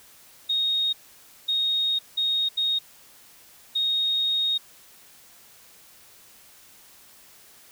sine tone bursts at uneven times, 3729 Hz, A#7, in tune, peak -21 dBFS, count 5, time 0.49-0.93 / 1.48-1.99 / 2.17-2.49 / 2.57-2.79 / 3.75-4.58 s, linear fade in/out 10 ms, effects white hiss -52 dBFS RMS until 7.71 s

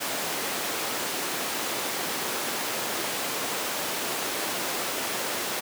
pink high-pass noise, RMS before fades -30 dBFS, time 0-5.61 s, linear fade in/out 20 ms, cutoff 330 Hz, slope 12 dB/octave, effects none

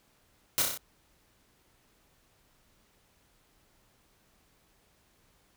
white noise with echo, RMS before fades -26 dBFS, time 0.58-0.62 s, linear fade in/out 0 ms, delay 31 ms, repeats 5, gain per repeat -3 dB, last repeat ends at 0.775 s, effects pink hiss -67 dBFS RMS until 5.56 s

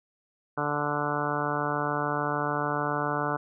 harmonic tone, 146.83 Hz, D3, in tune, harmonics 1 / 2 / 3 / 4 / 5 / 6 / 7 / 8 / 9 / 10, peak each -35 / -35 / -35 / -35 / -35 / -35 / -35 / -35 / -35 / -35 dBFS, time 0.57-3.37 s, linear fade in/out 10 ms, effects none

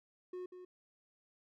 triangle tone with echo, 363.7 Hz, F#4, 30 cents flat, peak -39 dBFS, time 0.33-0.46 s, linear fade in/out 5 ms, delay 190 ms, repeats 1, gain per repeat -8 dB, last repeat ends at 0.65 s, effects none

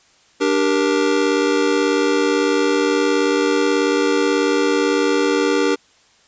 square chord, G minor, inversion second, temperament just, 294 / 392 / 470.4 Hz, D4 / G4 / Bb4, +2 / 0 / +16 cents, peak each -20 dBFS, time 0.4-5.76 s, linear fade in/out 20 ms, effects white hiss -54 dBFS RMS until 6.27 s + resampled to 16000 Hz

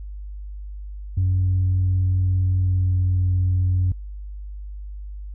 sine tone with pitch glide, 92.5 to 91.49 Hz, F#2 to F#2, 0 to -19 cents, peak -15 dBFS, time 1.17-3.92 s, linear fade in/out 5 ms, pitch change -19 cents, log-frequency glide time 2.57-3.02 s, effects tanh soft clip ceiling -14 dBFS + added 50 Hz sine -31 dBFS peak until 5.34 s

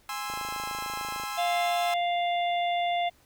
sawtooth chord, Ab augmented, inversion none, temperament equal with one note detuned, 824.9 / 1046.5 / 1318.5 Hz, Ab5 / C6 / E6, -12 / 0 / 0 cents, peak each -33 dBFS, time 0.09-1.94 s, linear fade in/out 2 ms
click train, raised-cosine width 1 ms, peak -27 dBFS, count 26, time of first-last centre 0.3-1.236 s, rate 26.7 Hz
harmonic tone, 698.5 Hz, F5, in tune, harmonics 1 / 3 / 4 / 5, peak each -25 / -35 / -41 / -37 dBFS, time 1.37-3.1 s, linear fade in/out 20 ms
effects pink hiss -62 dBFS RMS until 3.25 s

